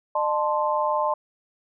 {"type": "chord", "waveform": "sine", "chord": "A diminished", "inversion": "second", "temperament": "equal with one note detuned", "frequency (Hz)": [606.6, 880, 1046.5], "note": ["Eb5", "A5", "C6"], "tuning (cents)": [-44, 0, 0], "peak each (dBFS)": -25, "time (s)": [0.15, 1.14], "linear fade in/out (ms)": 5, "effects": []}